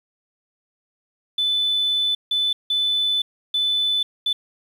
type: tone bursts at uneven times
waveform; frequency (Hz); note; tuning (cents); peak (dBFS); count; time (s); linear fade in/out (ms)
sine; 3502; A7; -9; -17; 5; 1.38-2.15 / 2.31-2.53 / 2.7-3.22 / 3.54-4.03 / 4.26-4.33; 5
effects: tanh soft clip ceiling -13 dBFS + 8-bit